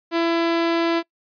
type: tone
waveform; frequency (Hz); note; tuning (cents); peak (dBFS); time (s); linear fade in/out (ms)
sawtooth; 334.9; E4; +27; -14; 0.11-1.03; 50
effects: noise-tail reverb RT60 0.1 s tail -24 dB re dry + resampled to 11025 Hz